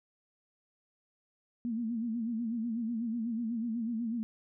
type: tone with vibrato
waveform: sine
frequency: 230 Hz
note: A#3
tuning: 23 cents flat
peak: -31 dBFS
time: 1.65-4.23 s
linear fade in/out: 0 ms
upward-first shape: sine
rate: 8.1 Hz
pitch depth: 91 cents each way
effects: none